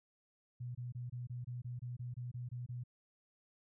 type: tone bursts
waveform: sine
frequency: 122.6 Hz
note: B2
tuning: 12 cents flat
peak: -40 dBFS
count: 13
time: 0.6-2.838 s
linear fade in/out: 10 ms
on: 150 ms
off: 24 ms
effects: none